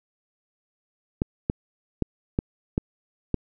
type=clicks; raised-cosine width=3 ms; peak=-9 dBFS; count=6; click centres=1.219 / 1.499 / 2.023 / 2.389 / 2.779 / 3.343 s; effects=none